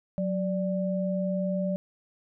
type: tone pair together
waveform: sine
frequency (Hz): 184.89 / 587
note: F#3 / D5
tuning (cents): -1 / -1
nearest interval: octave + minor sixth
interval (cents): 2000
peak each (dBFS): -27 / -30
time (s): 0.18-1.76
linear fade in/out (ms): 0
effects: none